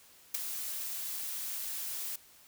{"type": "noise with ADSR envelope", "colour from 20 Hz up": "blue", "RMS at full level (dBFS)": -27, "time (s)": [0.34, 2.16], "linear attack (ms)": 11, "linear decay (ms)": 3, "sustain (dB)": -11, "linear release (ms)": 5, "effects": ["white hiss -59 dBFS RMS until 2.47 s"]}